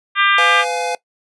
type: harmonic tone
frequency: 398.2 Hz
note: G4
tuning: 27 cents sharp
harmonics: 3 / 4 / 5 / 6 / 7 / 8 / 9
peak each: -15 / -17 / -19 / -21 / -22 / -23 / -24 dBFS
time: 0.15-0.65 s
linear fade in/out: 50 ms
type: chord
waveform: square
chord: F diminished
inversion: second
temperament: just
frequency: 502.9 / 698.5 / 838.1 Hz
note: Cb5 / F5 / Ab5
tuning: +31 / 0 / +16 cents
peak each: -24 dBFS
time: 0.38-0.95 s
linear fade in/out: 2 ms
effects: noise-tail reverb RT60 0.1 s tail -20 dB re dry + resampled to 24000 Hz